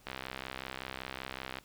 click train, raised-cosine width 0.3 ms, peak -22 dBFS, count 100, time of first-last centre 0.07-1.586 s, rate 65.3 Hz, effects pink hiss -62 dBFS RMS until 1.64 s

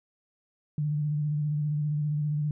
sine tone with vibrato, 149.2 Hz, D3, 28 cents sharp, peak -25 dBFS, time 0.78-2.51 s, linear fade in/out 2 ms, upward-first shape square, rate 15 Hz, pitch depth 27 cents each way, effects none

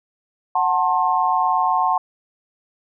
sine chord, F# diminished, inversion none, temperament just, 740 / 888 / 1065.6 Hz, F#5 / A5 / C6, 0 / +16 / +31 cents, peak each -20 dBFS, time 0.55-1.98 s, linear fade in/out 5 ms, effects none

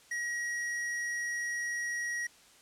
sine tone with tanh clipping, 1903 Hz, A#6, 35 cents sharp, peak -34 dBFS, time 0.11-2.27 s, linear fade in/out 5 ms, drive 17 dB, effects white hiss -59 dBFS RMS until 2.61 s + low-pass 9000 Hz 12 dB/octave

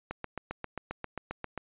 click train, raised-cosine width 0.5 ms, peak -20 dBFS, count 12, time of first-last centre 0.11-1.577 s, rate 7.5 Hz, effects resampled to 8000 Hz

